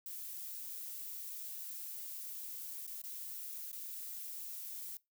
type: noise with dropouts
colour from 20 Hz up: violet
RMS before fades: -45 dBFS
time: 0.06-4.97 s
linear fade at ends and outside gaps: 2 ms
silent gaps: 2.867-2.876 / 3.018-3.038 / 3.717-3.728 s
effects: noise-tail reverb RT60 0.2 s tail -21 dB re dry